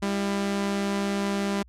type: tone pair together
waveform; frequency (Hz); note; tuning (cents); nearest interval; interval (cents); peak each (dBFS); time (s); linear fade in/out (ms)
sawtooth; 199.4 / 333.4; G3 / E4; +30 / +20; major sixth; 890; -21 / -31; 0.02-1.63; 10
effects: added 60 Hz sine -50 dBFS peak until 1.68 s + low-pass 9000 Hz 12 dB/octave